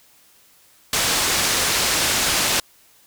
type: low-pass noise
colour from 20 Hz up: white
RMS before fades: -20 dBFS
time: 0.93-2.6 s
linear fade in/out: 2 ms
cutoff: 7500 Hz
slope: 12 dB/octave
effects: white hiss -54 dBFS RMS until 3.06 s